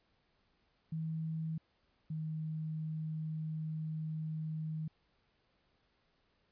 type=tone pair in turn; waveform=sine; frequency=160 / 157.07 Hz; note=D#3 / D#3; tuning=+49 / +17 cents; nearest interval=unison; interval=32 cents; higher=first; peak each=-35 / -36 dBFS; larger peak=first; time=0.92-1.58 / 2.1-4.88 s; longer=second; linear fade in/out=5 ms; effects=pink hiss -75 dBFS RMS until 6.51 s + resampled to 11025 Hz